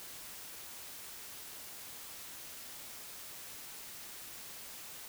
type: silence
effects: white hiss -48 dBFS RMS until 5.08 s